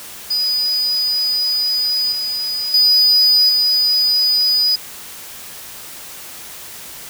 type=tone with level steps; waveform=triangle; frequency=4952 Hz; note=D#8; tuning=9 cents flat; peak=-14 / -18 / -8 / -11 dBFS; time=0.3-4.76 s; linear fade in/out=10 ms; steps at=2.12 / 2.74 / 3.49 s; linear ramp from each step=2 ms; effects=white hiss -34 dBFS RMS until 7.09 s